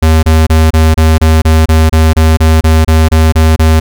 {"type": "tone bursts", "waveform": "square", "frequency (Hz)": 79.6, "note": "D#2", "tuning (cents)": 40, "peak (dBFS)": -4, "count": 16, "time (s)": [0.02, 3.8], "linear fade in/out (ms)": 10, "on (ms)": 210, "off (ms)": 28, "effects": []}